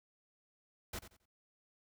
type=noise with echo; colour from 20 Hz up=pink; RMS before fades=-42 dBFS; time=0.93-0.99 s; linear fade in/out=5 ms; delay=89 ms; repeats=3; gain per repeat=-12 dB; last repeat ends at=1.257 s; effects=noise-tail reverb RT60 0.1 s tail -21 dB re dry